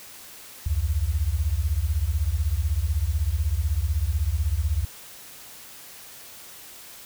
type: beating tone pair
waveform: sine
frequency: 67.6 / 83.6 Hz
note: C#2 / E2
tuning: -43 / +25 cents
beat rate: 16 Hz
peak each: -24 dBFS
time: 0.66-4.85 s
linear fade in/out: 5 ms
effects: white hiss -44 dBFS RMS until 7.05 s